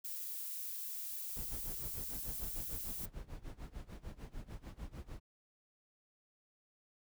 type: noise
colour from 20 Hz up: violet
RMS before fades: -43 dBFS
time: 0.04-3.06 s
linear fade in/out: 10 ms
type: noise with tremolo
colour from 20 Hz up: brown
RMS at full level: -44 dBFS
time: 1.36-5.2 s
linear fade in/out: 10 ms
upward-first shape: sine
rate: 6.7 Hz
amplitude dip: 90%
effects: none